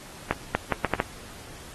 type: accelerating click train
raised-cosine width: 0.5 ms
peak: -7 dBFS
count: 6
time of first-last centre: 0.31-1.001 s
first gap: 240 ms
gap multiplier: 0.72
effects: pink hiss -45 dBFS RMS until 1.74 s + AAC 32 kbps